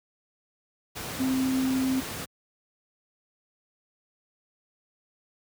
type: tone in noise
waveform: sine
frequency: 261.7 Hz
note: C4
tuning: in tune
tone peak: -23 dBFS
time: 1.19-2.01 s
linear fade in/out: 20 ms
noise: pink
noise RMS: -35 dBFS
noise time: 0.95-2.26 s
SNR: +9 dB
effects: high-pass 80 Hz 12 dB/octave